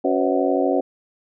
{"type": "harmonic tone with a mistuned harmonic", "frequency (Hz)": 92.5, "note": "F#2", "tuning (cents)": 0, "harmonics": [3, 4, 5, 6, 7, 8], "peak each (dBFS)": [-22, -23, -24, -25, -25, -26], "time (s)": [0.04, 0.81], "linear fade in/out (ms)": 10, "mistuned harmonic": 5, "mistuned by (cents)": 130, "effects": []}